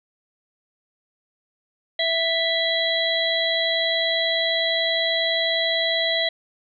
harmonic tone, 659.3 Hz, E5, in tune, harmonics 1 / 3 / 5 / 6, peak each -25 / -25 / -25 / -25 dBFS, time 1.99-6.29 s, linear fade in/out 5 ms, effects none

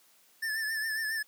square tone with vibrato, 1760 Hz, A6, in tune, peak -31 dBFS, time 0.42-1.23 s, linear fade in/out 10 ms, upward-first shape triangle, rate 7.3 Hz, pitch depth 60 cents each way, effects white hiss -63 dBFS RMS until 1.27 s + high-pass 200 Hz 12 dB/octave

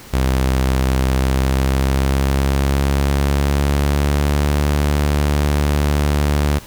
sawtooth tone with pitch glide, 65.41 to 73 Hz, C2 to D2, 0 to -10 cents, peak -10 dBFS, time 0.13-6.59 s, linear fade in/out 10 ms, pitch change +190 cents, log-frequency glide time 1.07-4.56 s, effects pink hiss -39 dBFS RMS until 6.66 s

